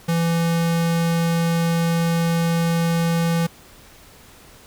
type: tone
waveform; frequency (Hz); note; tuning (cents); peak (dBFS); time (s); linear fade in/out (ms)
square; 167.4; E3; +27; -18; 0.08-3.47; 10
effects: pink hiss -47 dBFS RMS until 4.66 s